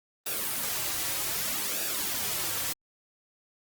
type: noise with flanger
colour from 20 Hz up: white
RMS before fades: -31 dBFS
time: 0.26-2.73 s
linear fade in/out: 5 ms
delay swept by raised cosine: 0.94 to 4.84 ms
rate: 0.64 Hz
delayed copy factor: -0.65
effects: Opus 32 kbps